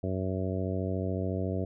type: harmonic tone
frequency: 93.9 Hz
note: F#2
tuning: 26 cents sharp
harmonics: 1 / 2 / 3 / 4 / 5 / 6 / 7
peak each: -32 / -35 / -37 / -38 / -39 / -40 / -40 dBFS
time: 0.03-1.65 s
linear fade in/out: 5 ms
effects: none